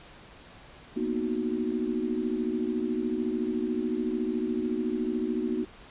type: chord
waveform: sine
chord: B major seventh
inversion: third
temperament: equal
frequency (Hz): 233.1 / 246.9 / 311.1 / 370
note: A#3 / B3 / D#4 / F#4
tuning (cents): 0 / 0 / 0 / 0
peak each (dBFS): -32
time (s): 0.96-5.65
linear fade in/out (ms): 10
effects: pink hiss -50 dBFS RMS until 5.9 s + resampled to 8000 Hz